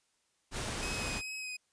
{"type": "noise", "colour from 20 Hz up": "pink", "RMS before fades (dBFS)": -37, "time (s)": [0.51, 1.22], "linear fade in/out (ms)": 50}
{"type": "tone with vibrato", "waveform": "sawtooth", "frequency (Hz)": 2527, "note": "D#7", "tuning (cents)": 26, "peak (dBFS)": -35, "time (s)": [0.82, 1.57], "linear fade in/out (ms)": 10, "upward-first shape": "sine", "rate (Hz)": 2.4, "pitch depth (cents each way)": 19}
{"effects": ["white hiss -75 dBFS RMS until 1.72 s", "resampled to 22050 Hz"]}